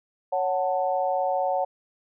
sine chord, F# minor, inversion second, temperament just, 555 / 740 / 888 Hz, C#5 / F#5 / A5, +2 / 0 / +16 cents, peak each -26 / -25 / -30 dBFS, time 0.32-1.65 s, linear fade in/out 10 ms, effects none

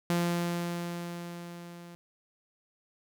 sawtooth tone with level ramp, 172.7 Hz, F3, 19 cents flat, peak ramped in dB -21 to -42 dBFS, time 0.1-1.95 s, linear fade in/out 0 ms, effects none

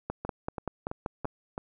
two click trains, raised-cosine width 1 ms, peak -20 / -17 dBFS, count 5 / 7, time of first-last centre 0.25-1.579 / 0.1-1.254 s, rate 3.01 / 5.2 Hz, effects none

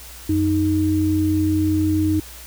sine tone pair together, 92.49 / 311.1 Hz, F#2 / D#4, 0 / 0 cents, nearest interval octave + major sixth, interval 2100 cents, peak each -21 / -17 dBFS, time 0.29-2.2 s, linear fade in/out 5 ms, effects added 60 Hz sine -41 dBFS peak until 2.46 s + white hiss -40 dBFS RMS until 2.46 s

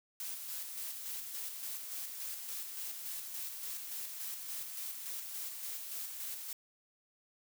blue noise with tremolo, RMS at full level -41 dBFS, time 0.2-6.53 s, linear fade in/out 2 ms, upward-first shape square, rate 3.5 Hz, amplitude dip 35%, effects none

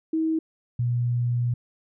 sine tone pair in turn, 320 / 120.94 Hz, D#4 / B2, +49 / -36 cents, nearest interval octave + perfect fourth, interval 1685 cents, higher first, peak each -21 dBFS, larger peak neither, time 0.13-0.39 / 0.79-1.54 s, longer second, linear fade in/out 5 ms, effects none

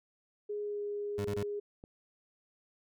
sine tone with pitch glide, 415.3 to 411.2 Hz, G#4 to G#4, 0 to -17 cents, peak -34 dBFS, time 0.49-1.6 s, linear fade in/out 10 ms, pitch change -17 cents, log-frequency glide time 0.61-0.81 s
25% pulse tone bursts, 100.3 Hz, G2, 40 cents sharp, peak -31 dBFS, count 3, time 1.18-1.432 s, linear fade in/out 5 ms, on 68 ms, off 24 ms
click, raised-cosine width 2 ms, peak -35 dBFS, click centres 1.839 s
effects none

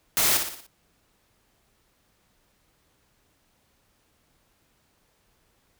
white noise with echo, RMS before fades -22 dBFS, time 0.17-0.37 s, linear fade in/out 0 ms, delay 59 ms, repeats 5, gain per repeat -6 dB, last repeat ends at 0.665 s, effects pink hiss -67 dBFS RMS until 5.79 s

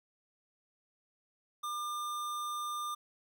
square tone, 1200 Hz, D6, 37 cents sharp, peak -36 dBFS, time 1.63-2.95 s, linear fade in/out 10 ms, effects none

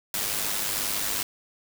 white noise with amplitude modulation, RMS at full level -26 dBFS, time 0.14-1.23 s, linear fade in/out 2 ms, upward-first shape sine, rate 102 Hz, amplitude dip 50%, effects none

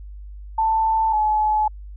sine tone pair in turn, 886 / 855.4 Hz, A5 / A5, +12 / -49 cents, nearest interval minor second, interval 61 cents, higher first, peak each -16 dBFS, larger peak neither, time 0.58-1.13 / 1.13-1.68 s, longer neither, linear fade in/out 5 ms, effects added 50 Hz sine -34 dBFS peak until 1.96 s

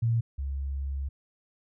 sine tone pair in turn, 115.5 / 68.68 Hz, A#2 / C#2, -16 / -15 cents, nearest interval major sixth, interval 899 cents, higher first, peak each -22 / -29 dBFS, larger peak first, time 0.02-0.21 / 0.38-1.09 s, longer second, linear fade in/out 10 ms, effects none

